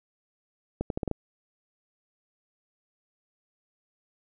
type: accelerating click train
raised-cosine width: 2 ms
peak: -15 dBFS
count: 6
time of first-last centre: 0.81-1.113 s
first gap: 92 ms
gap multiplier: 0.79
effects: none